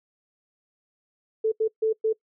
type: tone bursts at uneven times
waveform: sine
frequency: 440.2 Hz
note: A4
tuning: 1 cent sharp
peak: -19 dBFS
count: 4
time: 1.44-1.52 / 1.6-1.68 / 1.82-1.93 / 2.04-2.13 s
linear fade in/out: 10 ms
effects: noise-tail reverb RT60 0.1 s tail -23 dB re dry